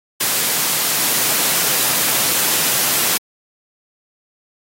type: high-pass noise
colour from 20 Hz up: white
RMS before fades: -17 dBFS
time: 0.2-3.18 s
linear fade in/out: 10 ms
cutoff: 110 Hz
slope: 48 dB/octave
effects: AAC 48 kbps